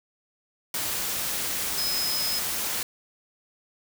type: tone in noise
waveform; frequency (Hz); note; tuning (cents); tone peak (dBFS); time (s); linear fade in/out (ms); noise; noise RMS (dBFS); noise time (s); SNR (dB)
sine; 5100; D#8; +42; -27; 1.78-2.39; 2; white; -29; 0.74-2.83; -1
effects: none